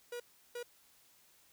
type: tone bursts at uneven times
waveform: 45% pulse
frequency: 482 Hz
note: B4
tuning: 42 cents flat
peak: -40 dBFS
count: 2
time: 0.12-0.2 / 0.55-0.63 s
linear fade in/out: 5 ms
effects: white hiss -66 dBFS RMS until 1.52 s